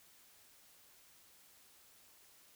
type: silence
effects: white hiss -64 dBFS RMS until 2.55 s